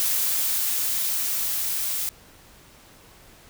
blue noise with level ramp, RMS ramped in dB -23 to -27 dBFS, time 0-2.09 s, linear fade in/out 0 ms, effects pink hiss -51 dBFS RMS until 3.49 s

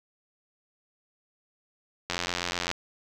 click train, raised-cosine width 0.2 ms, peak -11 dBFS, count 55, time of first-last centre 2.1-2.714 s, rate 87.9 Hz, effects none

